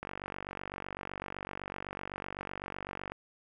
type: click train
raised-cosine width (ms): 0.5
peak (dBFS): -23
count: 149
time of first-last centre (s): 0.03-3.12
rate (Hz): 47.9
effects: none